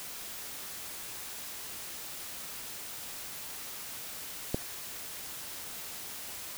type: click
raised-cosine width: 2 ms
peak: -15 dBFS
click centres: 4.545 s
effects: white hiss -42 dBFS RMS until 6.57 s